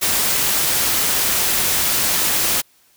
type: noise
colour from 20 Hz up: white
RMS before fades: -18 dBFS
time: 0.01-2.62 s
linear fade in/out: 20 ms
effects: white hiss -56 dBFS RMS until 2.96 s